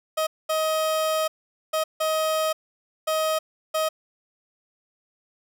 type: tone bursts at uneven times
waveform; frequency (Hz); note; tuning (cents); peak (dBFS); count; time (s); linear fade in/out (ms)
30% pulse; 630; D#5; +21; -19; 6; 0.17-0.27 / 0.49-1.28 / 1.73-1.84 / 2-2.53 / 3.07-3.39 / 3.74-3.89; 10
effects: none